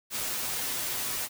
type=noise with comb filter; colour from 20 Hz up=white; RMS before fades=-32 dBFS; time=0.1-1.29 s; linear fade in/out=50 ms; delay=8 ms; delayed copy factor=+0.6; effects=none